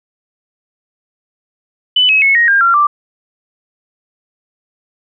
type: tone with pitch steps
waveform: sine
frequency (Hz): 2996 / 2563 / 2193 / 1876.5 / 1605.5 / 1373.7 / 1175.3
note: F#7 / E7 / C#7 / A#6 / G6 / F6 / D6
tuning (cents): +21 / -49 / -19 / +11 / +41 / -29 / +1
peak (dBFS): -7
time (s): 1.96-2.87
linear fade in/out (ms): 5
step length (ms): 130
effects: none